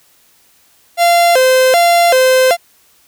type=tone with vibrato; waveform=45% pulse; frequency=597 Hz; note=D5; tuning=28 cents sharp; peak=-7 dBFS; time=0.97-2.57 s; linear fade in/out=50 ms; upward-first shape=square; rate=1.3 Hz; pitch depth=250 cents each way; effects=white hiss -51 dBFS RMS until 3.07 s